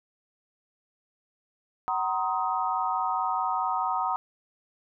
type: chord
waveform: sine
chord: C half-diminished seventh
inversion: second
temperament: just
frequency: 753.5 / 941.9 / 1046.5 / 1255.8 Hz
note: Gb5 / Bb5 / C6 / Eb6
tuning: +31 / +18 / 0 / +16 cents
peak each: -30 / -29 / -34 / -30 dBFS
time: 1.88-4.16 s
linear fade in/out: 0 ms
effects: none